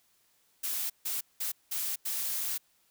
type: noise bursts at uneven times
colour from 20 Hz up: blue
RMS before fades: -33 dBFS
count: 5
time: 0.63-0.9 / 1.05-1.21 / 1.4-1.52 / 1.71-1.96 / 2.05-2.58 s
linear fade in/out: 10 ms
effects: white hiss -69 dBFS RMS until 2.9 s